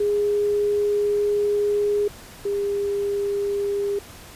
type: tone pair in turn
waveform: sine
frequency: 412 / 403.5 Hz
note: G#4 / G#4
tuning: -14 / -50 cents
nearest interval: unison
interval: 36 cents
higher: first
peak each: -18 / -21 dBFS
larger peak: first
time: 0-2.08 / 2.45-3.99 s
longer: first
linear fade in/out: 5 ms
effects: pink hiss -43 dBFS RMS until 4.35 s + resampled to 32000 Hz